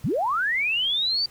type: linear sweep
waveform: sine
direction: up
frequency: 87.31 to 4685 Hz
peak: -21 dBFS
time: 0.04-1.26 s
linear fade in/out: 5 ms
effects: pink hiss -52 dBFS RMS until 1.3 s